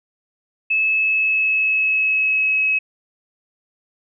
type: tone with pitch glide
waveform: sine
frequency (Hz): 2601 to 2564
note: E7 to E7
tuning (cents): -24 to -49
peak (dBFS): -15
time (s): 0.7-2.79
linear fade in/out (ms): 10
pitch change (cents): -25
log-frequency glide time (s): 0.83-2.64
effects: none